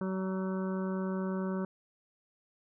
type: harmonic tone with a mistuned harmonic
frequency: 189 Hz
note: F#3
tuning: 37 cents sharp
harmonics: 1 / 2 / 3 / 5 / 6 / 7 / 8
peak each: -32 / -38 / -42 / -46 / -48 / -49 / -50 dBFS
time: 0.01-1.65 s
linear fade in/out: 2 ms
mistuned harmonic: 5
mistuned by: -17 cents
effects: none